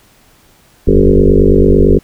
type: tone with frequency modulation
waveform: sine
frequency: 216.2 Hz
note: A3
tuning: 30 cents flat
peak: -4 dBFS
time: 0.87-1.99 s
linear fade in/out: 10 ms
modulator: 49.1 Hz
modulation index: 4.9
effects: pink hiss -48 dBFS RMS until 2.03 s